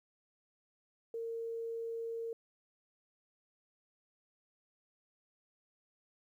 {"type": "tone", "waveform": "sine", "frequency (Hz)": 458.5, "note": "A#4", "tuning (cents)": -29, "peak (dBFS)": -37, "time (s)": [1.14, 2.33], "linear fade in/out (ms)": 2, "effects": ["12-bit"]}